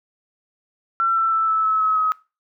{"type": "tone with pitch steps", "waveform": "sine", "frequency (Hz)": [1349, 1335.8, 1322.8, 1309.8, 1297, 1284.4, 1271.8], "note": ["E6", "E6", "E6", "E6", "E6", "E6", "D#6"], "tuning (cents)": [40, 23, 6, -11, -28, -45, 38], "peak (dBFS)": -16, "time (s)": [1, 2.12], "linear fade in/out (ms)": 0, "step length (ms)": 160, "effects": ["noise-tail reverb RT60 0.3 s tail -21 dB re dry"]}